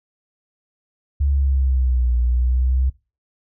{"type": "linear two-way sweep", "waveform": "sine", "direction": "down then up", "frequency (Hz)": [71.3, 59.7, 65.4], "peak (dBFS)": -15, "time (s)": [1.2, 2.9], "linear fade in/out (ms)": 10, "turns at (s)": 2.17, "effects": ["noise-tail reverb RT60 0.3 s tail -21 dB re dry"]}